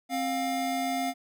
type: tone pair together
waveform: square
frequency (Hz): 264.8 / 707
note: C4 / F5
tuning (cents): +21 / +21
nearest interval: octave + perfect fourth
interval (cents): 1700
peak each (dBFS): -32 / -30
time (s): 0.09-1.14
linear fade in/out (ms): 50
effects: none